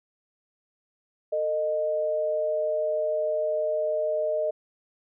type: tone pair together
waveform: sine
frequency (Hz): 448.4 / 615.4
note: A4 / D#5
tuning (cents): +33 / -19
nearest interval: perfect fourth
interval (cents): 548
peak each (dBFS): -31 / -24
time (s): 1.32-4.51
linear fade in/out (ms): 10
effects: none